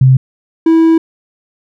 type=tone pair in turn; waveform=sine / triangle; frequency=130.81 / 326.2 Hz; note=C3 / E4; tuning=0 / -18 cents; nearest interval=octave + major third; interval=1582 cents; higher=second; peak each=-3 dBFS; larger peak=neither; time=0.01-0.17 / 0.66-0.98 s; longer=second; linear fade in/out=5 ms; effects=none